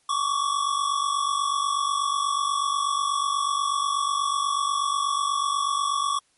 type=tone pair together; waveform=square; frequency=1108.7 / 1156.9 Hz; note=C#6 / D6; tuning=0 / -26 cents; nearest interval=minor second; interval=74 cents; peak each=-26 dBFS; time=0.09-6.19 s; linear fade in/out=5 ms; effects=white hiss -65 dBFS RMS until 6.37 s + MP3 48 kbps